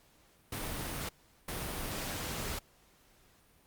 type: noise bursts at uneven times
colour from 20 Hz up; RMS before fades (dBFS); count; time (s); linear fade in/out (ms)
pink; -38; 2; 0.52-1.09 / 1.48-2.59; 5
effects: pink hiss -65 dBFS RMS until 3.66 s + Opus 48 kbps